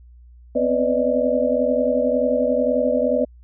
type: tone cluster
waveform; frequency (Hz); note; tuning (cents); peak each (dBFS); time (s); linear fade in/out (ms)
sine; 251.1 / 262.3 / 498.6 / 582 / 624; B3 / C4 / B4 / D5 / D#5; +29 / +4 / +16 / -16 / +5; -24 / -28 / -21 / -21 / -24; 0.55-3.25; 10
effects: added 60 Hz sine -43 dBFS peak until 3.43 s